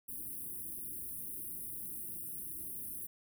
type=band-stop noise; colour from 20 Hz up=white; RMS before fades=-43 dBFS; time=0.08-3.07 s; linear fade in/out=10 ms; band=380 to 9200 Hz; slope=96 dB/octave; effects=none